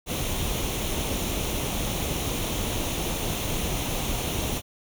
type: noise with comb filter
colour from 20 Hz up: pink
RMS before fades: -28 dBFS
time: 0.06-4.62 s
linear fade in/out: 50 ms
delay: 0.31 ms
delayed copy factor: +0.55
effects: none